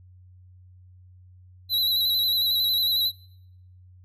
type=tone with vibrato; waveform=square; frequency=3951 Hz; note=B7; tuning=in tune; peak=-21 dBFS; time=1.69-3.12 s; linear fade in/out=50 ms; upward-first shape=square; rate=11 Hz; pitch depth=35 cents each way; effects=noise-tail reverb RT60 0.8 s tail -26 dB re dry + added 91 Hz sine -48 dBFS peak until 4.04 s